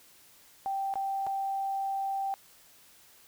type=tone with dropouts; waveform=sine; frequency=782 Hz; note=G5; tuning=4 cents flat; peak=-29 dBFS; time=0.66-2.34 s; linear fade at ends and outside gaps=0 ms; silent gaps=0.939-0.956 / 1.266-1.27 s; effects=white hiss -58 dBFS RMS until 3.27 s